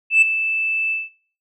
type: tone with ADSR envelope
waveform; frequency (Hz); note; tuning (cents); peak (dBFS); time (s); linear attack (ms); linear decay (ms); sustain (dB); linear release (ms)
sine; 2637; E7; 0; -6; 0.1-1.09; 120; 9; -13; 180
effects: noise-tail reverb RT60 0.5 s tail -19 dB re dry + tanh soft clip ceiling -6 dBFS